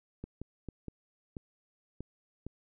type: clicks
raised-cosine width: 3 ms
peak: -27 dBFS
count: 7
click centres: 0.24 / 0.416 / 0.687 / 0.883 / 1.368 / 2.006 / 2.466 s
effects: none